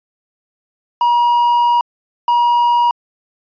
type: tone pair in turn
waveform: triangle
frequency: 956 / 956 Hz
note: A#5 / A#5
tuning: +43 / +43 cents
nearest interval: unison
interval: 0 cents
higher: neither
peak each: -8 dBFS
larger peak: neither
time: 1.01-1.81 / 2.28-2.91 s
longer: first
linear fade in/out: 2 ms
effects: resampled to 11025 Hz